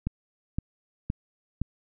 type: click train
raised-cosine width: 5 ms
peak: -15 dBFS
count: 4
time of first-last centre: 0.07-1.616 s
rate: 1.94 Hz
effects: none